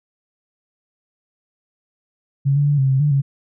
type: tone with pitch steps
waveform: sine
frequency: 138.5 / 144 / 145.2 / 134.3 / 133.3 / 147.6 / 138.3 Hz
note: C#3 / D3 / D3 / C3 / C3 / D3 / C#3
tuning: -1 / -34 / -19 / +46 / +33 / +9 / -4 cents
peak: -13 dBFS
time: 2.45-3.22 s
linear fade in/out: 20 ms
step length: 110 ms
effects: none